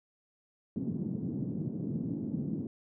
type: band-pass noise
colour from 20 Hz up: white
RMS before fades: -35 dBFS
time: 0.76-2.67 s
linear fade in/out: 2 ms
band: 140 to 260 Hz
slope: 24 dB/octave
effects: none